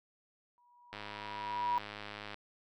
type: tone with exponential growth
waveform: sine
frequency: 968 Hz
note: B5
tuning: 35 cents flat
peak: -27 dBFS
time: 0.58-1.78 s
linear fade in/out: 0 ms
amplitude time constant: 260 ms
type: click train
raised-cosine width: 0.3 ms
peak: -27 dBFS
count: 148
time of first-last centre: 0.93-2.343 s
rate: 104 Hz
effects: none